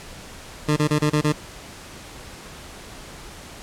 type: tone bursts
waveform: 20% pulse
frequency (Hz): 150.4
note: D3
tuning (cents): +42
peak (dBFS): -12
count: 6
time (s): 0.68-1.325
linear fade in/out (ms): 10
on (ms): 85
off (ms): 27
effects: pink hiss -40 dBFS RMS until 3.62 s + low-pass 10000 Hz 12 dB/octave